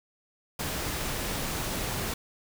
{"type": "noise", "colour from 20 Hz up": "pink", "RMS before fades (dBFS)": -32, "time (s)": [0.59, 2.14], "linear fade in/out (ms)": 5, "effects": []}